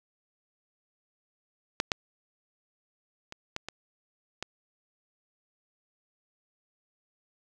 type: clicks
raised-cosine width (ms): 0.2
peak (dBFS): -8 / -8 / -23 / -15 / -19 / -16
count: 6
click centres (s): 1.801 / 1.918 / 3.324 / 3.564 / 3.686 / 4.426
effects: none